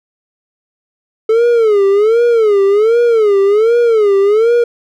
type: tone with vibrato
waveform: triangle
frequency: 433.1 Hz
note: A4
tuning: 27 cents flat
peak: -5 dBFS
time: 1.29-4.64 s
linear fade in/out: 5 ms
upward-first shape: sine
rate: 1.3 Hz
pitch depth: 170 cents each way
effects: none